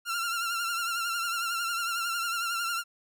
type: tone with vibrato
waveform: sawtooth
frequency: 1378 Hz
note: F6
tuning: 24 cents flat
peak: -25 dBFS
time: 0.05-2.84 s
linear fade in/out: 50 ms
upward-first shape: triangle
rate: 11 Hz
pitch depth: 61 cents each way
effects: none